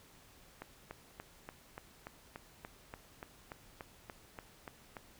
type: click train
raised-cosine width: 0.5 ms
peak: -29 dBFS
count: 16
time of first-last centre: 0.62-4.968 s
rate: 3.45 Hz
effects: pink hiss -61 dBFS RMS until 5.19 s